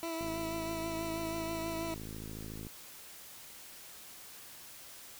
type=tone with vibrato; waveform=20% pulse; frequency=329.5 Hz; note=E4; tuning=1 cent flat; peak=-31 dBFS; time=0.03-1.94 s; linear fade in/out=0 ms; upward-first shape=triangle; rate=6.2 Hz; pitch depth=28 cents each way
type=click train; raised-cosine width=3 ms; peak=-32 dBFS; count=133; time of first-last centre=0.21-2.668 s; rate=53.7 Hz
effects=white hiss -51 dBFS RMS until 5.19 s